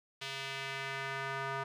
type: tone with band-pass filter sweep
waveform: square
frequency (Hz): 136.1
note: C#3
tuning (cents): -31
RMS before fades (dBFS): -39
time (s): 0.21-1.64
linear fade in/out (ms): 10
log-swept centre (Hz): 3300 to 1200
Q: 1.4
effects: none